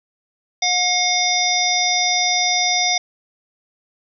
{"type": "harmonic tone", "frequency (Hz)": 720, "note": "F#5", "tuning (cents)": -47, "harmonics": [1, 3, 5, 7, 8], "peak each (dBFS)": [-22, -22, -22, -22, -22], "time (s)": [0.62, 2.98], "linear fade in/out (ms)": 5, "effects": []}